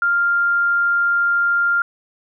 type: tone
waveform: sine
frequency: 1396.9 Hz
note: F6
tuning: in tune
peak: -14 dBFS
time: 0.02-1.82 s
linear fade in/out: 2 ms
effects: none